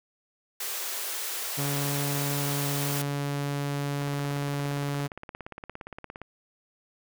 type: high-pass noise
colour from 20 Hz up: white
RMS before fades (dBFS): -33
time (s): 0.6-3.02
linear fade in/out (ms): 5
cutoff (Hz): 340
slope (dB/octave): 96
type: tone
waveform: sawtooth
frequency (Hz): 142.4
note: C#3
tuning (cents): +47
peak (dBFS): -24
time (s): 1.57-5.08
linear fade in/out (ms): 20
type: click train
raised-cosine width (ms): 0.5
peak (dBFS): -24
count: 39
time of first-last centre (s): 4.02-6.217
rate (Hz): 17.3
effects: none